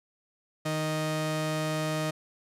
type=tone pair together; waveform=sawtooth; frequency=155.55 / 311.1 Hz; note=D#3 / D#4; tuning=0 / 0 cents; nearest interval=octave; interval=1200 cents; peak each=-26 / -25 dBFS; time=0.65-2.11 s; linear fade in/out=10 ms; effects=low-pass 12000 Hz 12 dB/octave